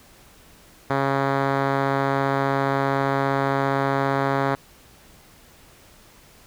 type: tone with low-pass filter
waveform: 5% pulse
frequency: 137.3 Hz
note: C#3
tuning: 16 cents flat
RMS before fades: -22 dBFS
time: 0.9-4.55 s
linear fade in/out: 2 ms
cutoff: 2000 Hz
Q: 0.54
effects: pink hiss -51 dBFS RMS until 6.46 s